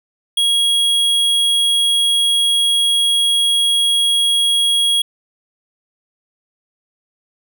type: tone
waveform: square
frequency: 3300 Hz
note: G#7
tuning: 12 cents flat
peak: -13 dBFS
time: 0.37-5.02 s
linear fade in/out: 5 ms
effects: none